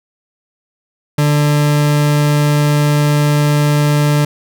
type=tone; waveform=40% pulse; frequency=147.5 Hz; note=D3; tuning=8 cents sharp; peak=-9 dBFS; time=1.18-4.25 s; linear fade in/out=5 ms; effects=none